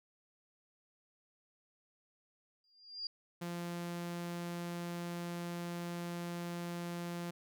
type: tone with exponential growth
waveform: sine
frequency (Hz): 4802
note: D8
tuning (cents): +38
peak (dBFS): -35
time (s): 2.64-3.07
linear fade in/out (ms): 2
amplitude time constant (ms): 93
type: tone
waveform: sawtooth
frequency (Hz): 172.9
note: F3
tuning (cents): -17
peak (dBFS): -35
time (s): 3.41-7.31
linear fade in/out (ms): 10
effects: none